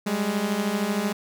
sawtooth beating tone pair, 196 / 209 Hz, G3 / G#3, 0 / +11 cents, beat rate 13 Hz, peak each -24 / -21 dBFS, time 0.06-1.13 s, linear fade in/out 10 ms, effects none

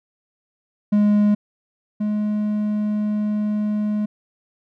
triangle tone pair in turn, 207.7 / 210.4 Hz, G#3 / G#3, 0 / +23 cents, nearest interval unison, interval 23 cents, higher second, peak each -11 / -17 dBFS, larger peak first, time 0.92-1.35 / 2-4.06 s, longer second, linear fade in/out 10 ms, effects none

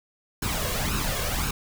pink noise with flanger, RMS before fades -27 dBFS, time 0.42-1.51 s, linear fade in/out 5 ms, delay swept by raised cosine 0.74 to 1.84 ms, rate 1.9 Hz, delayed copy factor +0.65, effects none

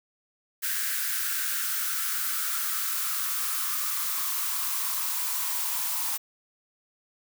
blue noise with high-pass filter sweep, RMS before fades -29 dBFS, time 0.62-6.18 s, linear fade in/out 20 ms, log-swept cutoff 1600 to 930 Hz, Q 5.6, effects none

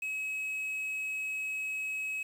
triangle tone with quantisation, 2560 Hz, D#7, 49 cents sharp, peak -31 dBFS, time 0.02-2.23 s, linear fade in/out 5 ms, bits 9, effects none

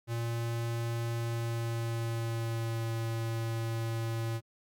square tone with pitch glide, 116.54 to 114.14 Hz, A#2 to A#2, 0 to -36 cents, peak -32 dBFS, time 0.07-4.41 s, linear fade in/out 50 ms, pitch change -36 cents, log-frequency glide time 1.17-2.9 s, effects Opus 48 kbps

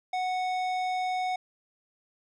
triangle tone with tanh clipping, 738 Hz, F#5, 5 cents flat, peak -29 dBFS, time 0.13-1.36 s, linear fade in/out 5 ms, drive 18 dB, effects none

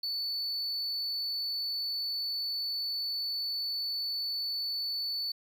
triangle tone, 4475 Hz, C#8, 16 cents sharp, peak -30 dBFS, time 0.03-5.32 s, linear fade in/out 5 ms, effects 10-bit

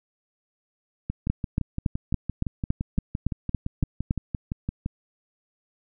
two click trains, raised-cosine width 5 ms, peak -15 / -10 dBFS, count 23 / 11, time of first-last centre 1.1-4.861 / 1.3-4.109 s, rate 5.85 / 3.56 Hz, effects none

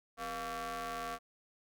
sawtooth ring-modulated tone, 220 Hz, A3, in tune, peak -31 dBFS, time 0.17-1.19 s, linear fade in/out 50 ms, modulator 921 Hz, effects none

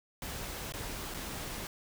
pink noise with dropouts, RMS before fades -40 dBFS, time 0.22-1.67 s, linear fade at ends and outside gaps 1 ms, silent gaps 0.722-0.738 / 1.14-1.144 s, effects none

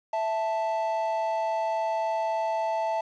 triangle tone pair together, 659.3 / 880 Hz, E5 / A5, 0 / 0 cents, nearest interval perfect fourth, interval 500 cents, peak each -26 dBFS, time 0.13-3.01 s, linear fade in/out 5 ms, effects resampled to 16000 Hz + 9-bit

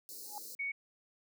white band-stop noise, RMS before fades -47 dBFS, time 0.09-0.55 s, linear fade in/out 0 ms, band 550 to 4100 Hz, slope 96 dB/octave
sine tone with exponential growth, 830.6 Hz, G#5, in tune, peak -37 dBFS, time 0.24-0.38 s, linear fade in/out 1 ms, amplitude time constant 30 ms
sine tone, 2230 Hz, C#7, 10 cents sharp, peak -34 dBFS, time 0.59-0.72 s, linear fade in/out 10 ms
effects high-pass 300 Hz 12 dB/octave

